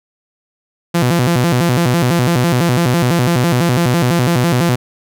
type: tone with vibrato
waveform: sawtooth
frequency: 145.7 Hz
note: D3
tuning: 13 cents flat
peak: -7 dBFS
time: 0.94-4.76 s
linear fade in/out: 10 ms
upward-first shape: square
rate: 6 Hz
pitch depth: 280 cents each way
effects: none